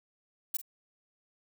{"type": "noise with echo", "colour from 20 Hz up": "violet", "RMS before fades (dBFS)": -30, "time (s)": [0.54, 0.57], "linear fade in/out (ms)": 5, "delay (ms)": 46, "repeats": 1, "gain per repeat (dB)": -15, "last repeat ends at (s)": 0.616, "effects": []}